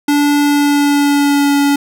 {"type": "tone with pitch glide", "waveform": "square", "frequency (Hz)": [290, 283.9], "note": ["D4", "C#4"], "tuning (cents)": [-22, 41], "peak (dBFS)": -10, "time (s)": [0.08, 1.76], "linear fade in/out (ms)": 5, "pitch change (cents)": -37, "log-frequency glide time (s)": [0.4, 1.56], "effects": []}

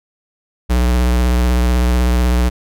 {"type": "tone with vibrato", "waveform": "square", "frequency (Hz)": 61.1, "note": "B1", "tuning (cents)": -18, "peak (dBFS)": -12, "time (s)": [0.69, 2.5], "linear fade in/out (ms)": 20, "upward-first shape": "sine", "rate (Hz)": 16, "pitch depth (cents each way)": 44, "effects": []}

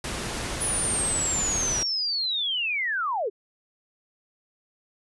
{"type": "noise", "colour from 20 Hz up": "pink", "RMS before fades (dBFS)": -31, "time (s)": [0.04, 1.83], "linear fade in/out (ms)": 2}
{"type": "linear sweep", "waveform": "sine", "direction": "down", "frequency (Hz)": [9990, 360.2], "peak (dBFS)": -24, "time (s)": [0.6, 3.3], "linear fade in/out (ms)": 20}
{"effects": ["resampled to 24000 Hz"]}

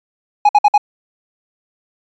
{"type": "tone bursts", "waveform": "triangle", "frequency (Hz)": 830.6, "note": "G#5", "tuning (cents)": 0, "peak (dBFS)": -4, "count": 4, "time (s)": [0.45, 0.779], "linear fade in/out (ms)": 5, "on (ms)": 41, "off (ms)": 55, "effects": ["resampled to 16000 Hz"]}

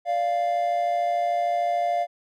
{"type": "tone pair together", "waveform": "triangle", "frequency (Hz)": [583.6, 697], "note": ["D5", "F5"], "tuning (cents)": [-11, -4], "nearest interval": "minor third", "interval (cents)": 307, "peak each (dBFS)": [-27, -20], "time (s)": [0.05, 2.07], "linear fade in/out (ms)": 50, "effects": []}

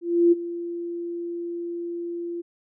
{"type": "tone with ADSR envelope", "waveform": "sine", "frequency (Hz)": 343.5, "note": "F4", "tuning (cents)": -29, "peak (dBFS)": -12, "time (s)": [0.01, 2.42], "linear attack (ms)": 310, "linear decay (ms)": 21, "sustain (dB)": -16, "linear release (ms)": 17, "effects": []}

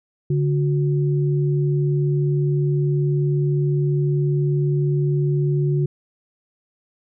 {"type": "tone pair together", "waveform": "sine", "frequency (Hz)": [144.22, 363.4], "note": ["D3", "F#4"], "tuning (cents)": [-31, -31], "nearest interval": "octave + major third", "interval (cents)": 1600, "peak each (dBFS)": [-17, -25], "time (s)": [0.3, 5.86], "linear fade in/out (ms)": 5, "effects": []}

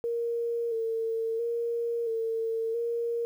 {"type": "tone with vibrato", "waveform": "sine", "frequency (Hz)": 459.9, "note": "A#4", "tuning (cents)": -23, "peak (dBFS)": -27, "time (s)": [0.04, 3.25], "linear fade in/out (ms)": 0, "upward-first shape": "square", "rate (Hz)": 0.74, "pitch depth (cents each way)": 31, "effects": ["10-bit"]}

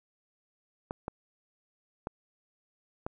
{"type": "clicks", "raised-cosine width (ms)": 1, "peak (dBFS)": -20, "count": 4, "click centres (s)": [0.909, 1.081, 2.071, 3.065], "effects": []}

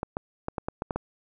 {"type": "clicks", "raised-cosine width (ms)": 1, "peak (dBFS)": -15, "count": 8, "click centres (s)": [0.031, 0.169, 0.484, 0.582, 0.685, 0.821, 0.908, 0.96], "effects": []}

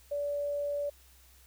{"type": "tone", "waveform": "sine", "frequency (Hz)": 577, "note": "D5", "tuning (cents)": -31, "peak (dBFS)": -30, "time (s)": [0.11, 0.9], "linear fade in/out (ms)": 10, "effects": ["added 64 Hz sine -59 dBFS peak until 1.46 s", "white hiss -61 dBFS RMS until 1.46 s"]}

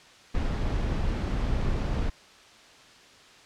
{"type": "noise", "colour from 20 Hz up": "brown", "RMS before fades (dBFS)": -27, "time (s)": [0.34, 2.1], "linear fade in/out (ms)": 10, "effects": ["white hiss -52 dBFS RMS until 3.45 s", "low-pass 5000 Hz 12 dB/octave"]}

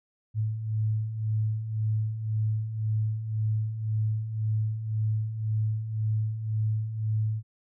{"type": "beating tone pair", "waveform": "sine", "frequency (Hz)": [107.3, 109.2], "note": ["A2", "A2"], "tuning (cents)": [-43, -13], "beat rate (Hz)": 1.9, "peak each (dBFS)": [-33, -26], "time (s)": [0.34, 7.43], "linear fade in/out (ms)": 50, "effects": []}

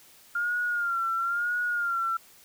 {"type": "tone with vibrato", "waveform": "sine", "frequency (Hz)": 1400, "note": "F6", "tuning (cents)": 4, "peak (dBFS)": -25, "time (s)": [0.35, 2.17], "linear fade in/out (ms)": 5, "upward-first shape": "sine", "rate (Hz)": 1, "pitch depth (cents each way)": 66, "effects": ["white hiss -55 dBFS RMS until 2.44 s"]}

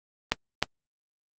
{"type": "clicks", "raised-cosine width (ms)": 0.2, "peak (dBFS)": -4, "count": 2, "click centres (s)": [0.32, 0.626], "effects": ["Opus 32 kbps"]}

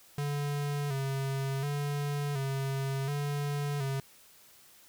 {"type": "tone with vibrato", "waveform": "square", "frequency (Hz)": 140, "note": "C#3", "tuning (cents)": 18, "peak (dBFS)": -31, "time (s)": [0.18, 4], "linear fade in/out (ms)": 2, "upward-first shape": "square", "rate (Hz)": 0.69, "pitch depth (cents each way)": 53, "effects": ["white hiss -58 dBFS RMS until 4.88 s"]}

